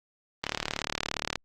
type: click train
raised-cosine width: 0.2 ms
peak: -10 dBFS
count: 35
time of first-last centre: 0.44-1.356 s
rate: 37.1 Hz
effects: Opus 24 kbps